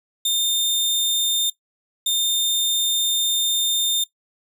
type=tone pair in turn; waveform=sawtooth; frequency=3624 / 3624 Hz; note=A#7 / A#7; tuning=-50 / -50 cents; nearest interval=unison; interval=0 cents; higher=neither; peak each=-15 dBFS; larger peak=neither; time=0.25-1.5 / 2.06-4.04 s; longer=second; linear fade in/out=5 ms; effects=noise-tail reverb RT60 0.1 s tail -18 dB re dry